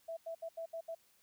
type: tone bursts at uneven times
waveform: sine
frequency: 659.3 Hz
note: E5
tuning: in tune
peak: -39 dBFS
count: 6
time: 0.08-0.17 / 0.26-0.35 / 0.42-0.49 / 0.57-0.66 / 0.73-0.81 / 0.88-0.95 s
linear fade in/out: 10 ms
effects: white hiss -70 dBFS RMS until 1.22 s